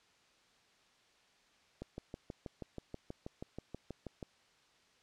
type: click train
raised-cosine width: 2 ms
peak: -29 dBFS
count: 16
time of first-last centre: 1.82-4.228 s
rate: 6.23 Hz
effects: white hiss -68 dBFS RMS until 5.02 s + low-pass 5000 Hz 12 dB/octave